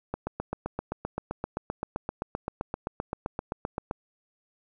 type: click train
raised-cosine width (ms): 1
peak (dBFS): -16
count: 30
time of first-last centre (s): 0.14-3.911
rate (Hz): 7.69
effects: none